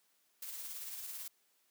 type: noise with tremolo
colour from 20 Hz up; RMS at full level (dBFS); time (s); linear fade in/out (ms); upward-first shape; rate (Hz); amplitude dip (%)
blue; -43; 0.42-1.28; 5; triangle; 18; 40
effects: white hiss -74 dBFS RMS until 1.7 s + high-pass 200 Hz 12 dB/octave